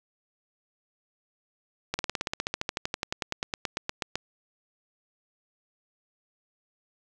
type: slowing click train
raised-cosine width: 0.2 ms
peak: -11 dBFS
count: 27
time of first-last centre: 1.94-4.156 s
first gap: 50 ms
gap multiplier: 1.04
effects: none